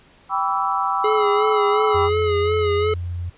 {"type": "chord", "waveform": "sine", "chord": "E minor seventh", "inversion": "first", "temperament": "equal with one note detuned", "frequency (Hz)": [784, 987.8, 1145.2, 1318.5], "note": ["G5", "B5", "D6", "E6"], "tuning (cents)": [0, 0, -44, 0], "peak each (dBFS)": -24, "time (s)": [0.29, 2.1], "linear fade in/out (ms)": 50}
{"type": "tone with vibrato", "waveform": "square", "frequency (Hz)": 420, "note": "G#4", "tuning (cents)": 19, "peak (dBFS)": -18, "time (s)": [1.04, 2.94], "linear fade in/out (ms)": 5, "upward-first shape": "sine", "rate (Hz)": 2.8, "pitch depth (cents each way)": 44}
{"type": "tone", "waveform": "sine", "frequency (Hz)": 87.6, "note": "F2", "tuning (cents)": 6, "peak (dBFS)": -24, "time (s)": [1.94, 3.3], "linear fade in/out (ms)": 10}
{"effects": ["pink hiss -52 dBFS RMS until 3.37 s", "resampled to 8000 Hz"]}